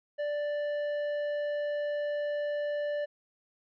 sine tone with tanh clipping, 587.3 Hz, D5, in tune, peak -31 dBFS, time 0.18-3.06 s, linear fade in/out 20 ms, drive 9 dB, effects none

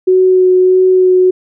sine tone with vibrato, 370 Hz, F#4, in tune, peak -5 dBFS, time 0.07-1.31 s, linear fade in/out 10 ms, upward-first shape sine, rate 1.6 Hz, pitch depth 11 cents each way, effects none

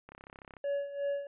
click train, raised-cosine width 0.5 ms, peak -33 dBFS, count 17, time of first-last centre 0.09-0.568 s, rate 33.5 Hz
triangle tone with tremolo, 565 Hz, C#5, 33 cents sharp, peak -27 dBFS, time 0.64-1.27 s, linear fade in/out 2 ms, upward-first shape sine, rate 2.8 Hz, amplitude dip 75%
effects resampled to 8000 Hz

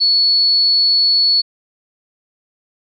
sine tone, 4408 Hz, C#8, 11 cents flat, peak -10 dBFS, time 0-1.42 s, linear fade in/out 20 ms, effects none

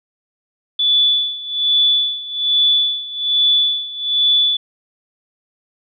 sine tone with tremolo, 3461 Hz, A7, 29 cents flat, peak -10 dBFS, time 0.79-4.57 s, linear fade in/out 5 ms, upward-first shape sine, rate 1.2 Hz, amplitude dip 85%, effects none

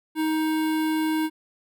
square tone with notch filter, 314.1 Hz, D#4, 16 cents sharp, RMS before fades -24 dBFS, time 0.15-1.3 s, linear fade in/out 50 ms, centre 6100 Hz, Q 1.1, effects none

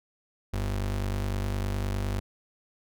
square ring-modulated tone, 72.9 Hz, D2, 12 cents flat, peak -25 dBFS, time 0.53-2.2 s, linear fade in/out 10 ms, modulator 24.9 Hz, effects none

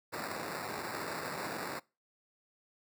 violet noise with sample-and-hold, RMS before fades -39 dBFS, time 0.12-1.8 s, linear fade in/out 20 ms, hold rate 3150 Hz, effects noise-tail reverb RT60 0.3 s tail -24 dB re dry + high-pass 150 Hz 12 dB/octave

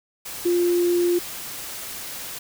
sine tone in noise, 350 Hz, F4, 4 cents sharp, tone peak -17 dBFS, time 0.45-1.19 s, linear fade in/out 10 ms, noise white, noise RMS -34 dBFS, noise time 0.25-2.39 s, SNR +14 dB, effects none

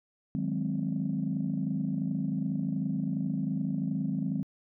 sine chord, Ab dominant seventh, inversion second, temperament equal, 155.56 / 185 / 207.7 / 261.6 Hz, Eb3 / Gb3 / Ab3 / C4, 0 / 0 / 0 / 0 cents, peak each -33 dBFS, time 0.35-4.43 s, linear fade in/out 0 ms, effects tanh soft clip ceiling -20 dBFS

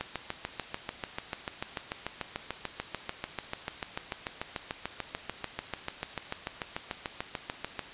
click train, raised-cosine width 0.3 ms, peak -16 dBFS, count 54, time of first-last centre 0.01-7.793 s, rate 6.81 Hz, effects white hiss -45 dBFS RMS until 7.93 s + resampled to 8000 Hz

